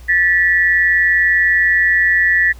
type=tone pair together; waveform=sine; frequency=1760 / 1940.2 Hz; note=A6 / B6; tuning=0 / -31 cents; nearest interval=major second; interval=169 cents; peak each=-13 dBFS; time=0.08-2.53 s; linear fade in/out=20 ms; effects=added 60 Hz sine -34 dBFS peak until 2.59 s + pink hiss -47 dBFS RMS until 2.59 s